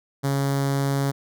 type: tone with notch filter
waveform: sawtooth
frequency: 138.59 Hz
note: C#3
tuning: in tune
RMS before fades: -23 dBFS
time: 0.23-1.12 s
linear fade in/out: 20 ms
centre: 2600 Hz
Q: 1.5
effects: none